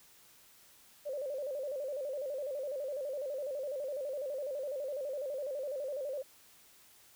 sine tone with vibrato, 554 Hz, C#5, 1 cent flat, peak -35 dBFS, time 1.05-6.23 s, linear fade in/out 20 ms, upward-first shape square, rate 12 Hz, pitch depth 100 cents each way, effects white hiss -61 dBFS RMS until 7.15 s

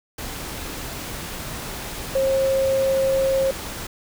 sine tone in noise, 536 Hz, C5, 42 cents sharp, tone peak -17 dBFS, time 2.15-3.51 s, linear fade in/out 5 ms, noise pink, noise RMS -32 dBFS, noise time 0.18-3.87 s, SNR +12 dB, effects none

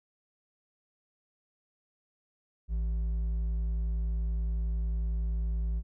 sine tone with hard clipping, 55.6 Hz, A1, 19 cents sharp, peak -29 dBFS, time 2.68-5.83 s, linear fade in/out 50 ms, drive 4 dB, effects none

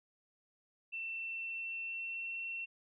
sine tone with pitch glide, 2684 to 2712 Hz, E7 to E7, +31 to +49 cents, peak -38 dBFS, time 0.92-2.66 s, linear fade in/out 20 ms, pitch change +18 cents, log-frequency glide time 1.09-2.37 s, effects none

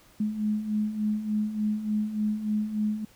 sine beating tone pair, 209.9 / 213.3 Hz, G#3 / G#3, +19 / +46 cents, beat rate 3.4 Hz, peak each -32 / -26 dBFS, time 0.2-3.05 s, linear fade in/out 5 ms, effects pink hiss -57 dBFS RMS until 3.15 s

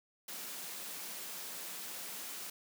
white high-pass noise, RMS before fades -44 dBFS, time 0.28-2.5 s, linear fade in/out 5 ms, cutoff 150 Hz, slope 96 dB/octave, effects none

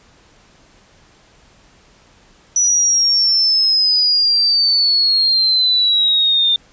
sine exponential sweep, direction down, 5920 to 3594 Hz, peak -11 dBFS, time 2.56-6.56 s, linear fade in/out 2 ms, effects pink hiss -50 dBFS RMS until 6.72 s + resampled to 16000 Hz

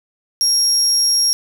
35% pulse tone, 5588 Hz, F8, in tune, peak -10 dBFS, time 0.41-1.33 s, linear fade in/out 0 ms, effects none

